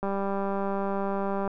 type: click train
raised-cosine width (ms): 1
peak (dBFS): -17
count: 286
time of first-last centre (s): 0.03-1.477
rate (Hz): 197
effects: none